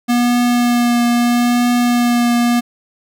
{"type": "tone with vibrato", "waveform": "square", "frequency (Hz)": 240.8, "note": "B3", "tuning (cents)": -44, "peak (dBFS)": -12, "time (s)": [0.08, 2.61], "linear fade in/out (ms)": 20, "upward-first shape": "triangle", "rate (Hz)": 0.77, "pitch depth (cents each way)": 17, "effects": []}